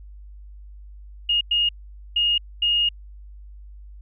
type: tone bursts at uneven times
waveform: sine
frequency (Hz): 2854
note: F7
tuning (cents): +37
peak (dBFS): -17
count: 4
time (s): 1.29-1.41 / 1.51-1.69 / 2.16-2.38 / 2.62-2.89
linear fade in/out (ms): 5
effects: added 50 Hz sine -39 dBFS peak until 4.01 s